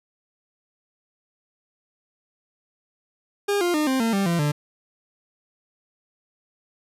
40% pulse tone with pitch steps, 405.5 / 351 / 303.8 / 262.9 / 227.6 / 196.98 / 170.49 / 147.57 Hz, G#4 / F4 / D#4 / C4 / A#3 / G3 / F3 / D3, -41 / +9 / -41 / +8 / -41 / +9 / -41 / +9 cents, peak -19 dBFS, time 3.48-4.52 s, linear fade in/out 10 ms, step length 130 ms, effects resampled to 32000 Hz

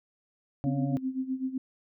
harmonic tone, 140 Hz, C#3, 18 cents sharp, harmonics 1 / 2 / 4 / 5, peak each -29 / -33 / -41 / -42 dBFS, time 0.64-0.97 s, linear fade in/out 0 ms
sine tone with tremolo, 261.2 Hz, C4, 3 cents flat, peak -26 dBFS, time 0.66-1.58 s, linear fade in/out 5 ms, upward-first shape sine, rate 7.9 Hz, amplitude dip 80%
effects none

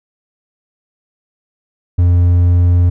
triangle tone, 87.9 Hz, F2, 12 cents sharp, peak -5 dBFS, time 1.98-2.9 s, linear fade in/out 10 ms, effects none

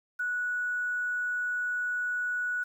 sine tone with quantisation, 1470 Hz, F#6, 12 cents flat, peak -28 dBFS, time 0.19-2.64 s, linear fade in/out 10 ms, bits 9, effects none

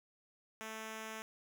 5% pulse tone, 220 Hz, A3, in tune, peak -32 dBFS, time 0.61-1.22 s, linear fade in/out 0 ms, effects none

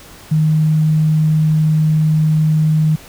sine tone, 155.56 Hz, D#3, in tune, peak -10 dBFS, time 0.31-2.96 s, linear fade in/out 10 ms, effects pink hiss -39 dBFS RMS until 3.08 s

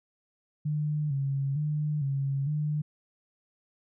sine tone with vibrato, 143.9 Hz, D3, 35 cents flat, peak -26 dBFS, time 0.65-2.82 s, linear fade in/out 10 ms, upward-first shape square, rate 1.1 Hz, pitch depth 76 cents each way, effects none

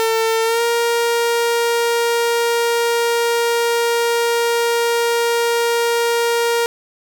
sawtooth tone with pitch glide, 450.1 to 468.9 Hz, A4 to A#4, +39 to +10 cents, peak -11 dBFS, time 0-6.66 s, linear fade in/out 0 ms, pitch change +71 cents, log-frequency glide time 0.43-0.62 s, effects none

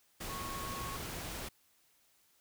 sine tone in noise, 1100 Hz, C#6, 14 cents flat, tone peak -42 dBFS, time 0.29-0.97 s, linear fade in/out 10 ms, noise pink, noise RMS -42 dBFS, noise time 0.2-1.49 s, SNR -3 dB, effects white hiss -70 dBFS RMS until 2.4 s

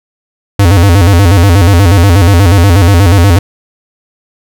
square tone with vibrato, 92.5 Hz, F#2, in tune, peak -3 dBFS, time 0.59-3.39 s, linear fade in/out 5 ms, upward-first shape square, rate 8.3 Hz, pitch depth 140 cents each way, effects none

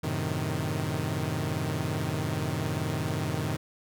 sawtooth chord, F# diminished seventh, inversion none, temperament equal, 92.5 / 110 / 130.81 / 155.56 Hz, F#2 / A2 / C3 / Eb3, 0 / 0 / 0 / 0 cents, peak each -31 / -31 / -30 / -28 dBFS, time 0.03-3.57 s, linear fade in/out 10 ms, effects none

